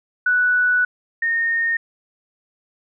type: tone pair in turn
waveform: sine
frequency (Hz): 1480 / 1840.1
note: F#6 / A#6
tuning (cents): 0 / -23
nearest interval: major third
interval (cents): 377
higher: second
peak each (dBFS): -14 / -17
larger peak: first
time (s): 0.26-0.85 / 1.22-1.77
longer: first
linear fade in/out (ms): 5
effects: none